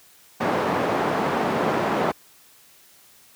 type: band-pass noise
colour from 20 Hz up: white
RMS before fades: -23 dBFS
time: 0.4-2.12 s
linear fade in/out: 10 ms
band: 170 to 840 Hz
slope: 12 dB/octave
effects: white hiss -53 dBFS RMS until 3.35 s + high-pass 60 Hz 12 dB/octave